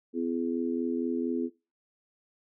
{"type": "harmonic tone", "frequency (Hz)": 84.3, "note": "E2", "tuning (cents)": 39, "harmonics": [3, 4, 5], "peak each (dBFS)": [-30, -32, -34], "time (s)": [0.13, 1.5], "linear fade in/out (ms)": 50, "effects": ["noise-tail reverb RT60 0.3 s tail -21 dB re dry"]}